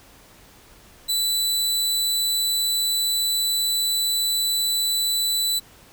sawtooth tone, 3979 Hz, B7, 12 cents sharp, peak -17 dBFS, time 1.08-5.6 s, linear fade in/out 20 ms, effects pink hiss -50 dBFS RMS until 5.92 s

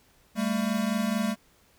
square tone pair together, 199.9 / 224.4 Hz, G3 / A3, +34 / +34 cents, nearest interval major second, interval 200 cents, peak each -29 / -28 dBFS, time 0.35-1.36 s, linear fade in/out 50 ms, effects pink hiss -62 dBFS RMS until 1.78 s

